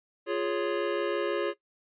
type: chord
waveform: square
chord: Db major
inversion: first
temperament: equal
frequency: 349.2 / 415.3 / 554.4 Hz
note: F4 / Ab4 / Db5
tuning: 0 / 0 / 0 cents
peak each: -32 dBFS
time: 0.26-1.54 s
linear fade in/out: 50 ms
effects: noise-tail reverb RT60 0.1 s tail -17 dB re dry + resampled to 8000 Hz